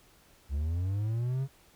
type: linear sweep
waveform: triangle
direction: up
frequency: 66.6 to 138.59 Hz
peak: -26 dBFS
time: 0.49-1.48 s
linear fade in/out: 50 ms
effects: pink hiss -61 dBFS RMS until 1.75 s